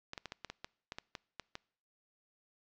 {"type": "clicks", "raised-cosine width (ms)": 0.2, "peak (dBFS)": -24, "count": 12, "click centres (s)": [0.134, 0.178, 0.257, 0.321, 0.447, 0.5, 0.645, 0.921, 0.985, 1.152, 1.397, 1.554], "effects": ["noise-tail reverb RT60 0.6 s tail -25 dB re dry", "low-pass 6000 Hz 12 dB/octave"]}